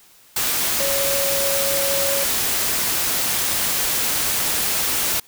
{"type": "tone in noise", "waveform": "sine", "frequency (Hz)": 554.4, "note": "C#5", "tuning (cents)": 0, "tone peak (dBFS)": -23, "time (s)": [0.8, 2.24], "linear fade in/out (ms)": 5, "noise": "white", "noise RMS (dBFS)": -21, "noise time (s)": [0.36, 5.2], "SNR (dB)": -5, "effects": ["white hiss -51 dBFS RMS until 5.27 s"]}